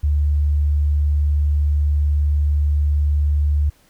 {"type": "tone", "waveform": "sine", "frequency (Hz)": 73.42, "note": "D2", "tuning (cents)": 0, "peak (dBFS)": -14, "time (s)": [0.03, 3.7], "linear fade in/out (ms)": 10, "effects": ["pink hiss -56 dBFS RMS until 3.89 s"]}